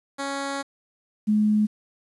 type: tone pair in turn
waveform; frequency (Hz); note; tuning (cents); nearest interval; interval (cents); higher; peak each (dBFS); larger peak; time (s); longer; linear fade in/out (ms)
10% pulse / sine; 277.2 / 212; C#4 / G#3; 0 / +36; perfect fourth; 464; first; -19 / -17; second; 0.18-0.63 / 1.27-1.67; first; 20
effects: resampled to 24000 Hz + 9-bit